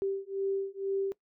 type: beating tone pair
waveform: sine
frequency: 390 / 392.1 Hz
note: G4 / G4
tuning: -9 / 0 cents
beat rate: 2.1 Hz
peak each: -33 / -33 dBFS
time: 0.02-1.12 s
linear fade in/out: 0 ms
effects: noise-tail reverb RT60 0.1 s tail -19 dB re dry